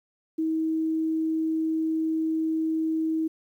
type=tone; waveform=sine; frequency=319.4 Hz; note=D#4; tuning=45 cents sharp; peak=-23 dBFS; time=0.38-3.28 s; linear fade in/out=10 ms; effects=10-bit